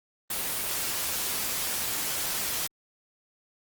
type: noise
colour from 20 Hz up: white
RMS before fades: -30 dBFS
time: 0.3-2.67 s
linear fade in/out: 5 ms
effects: Opus 24 kbps